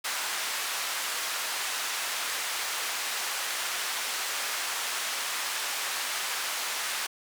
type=band-pass noise; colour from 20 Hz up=pink; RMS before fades=-32 dBFS; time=0.04-7.07 s; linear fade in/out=10 ms; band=1100 to 12000 Hz; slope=12 dB/octave; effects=none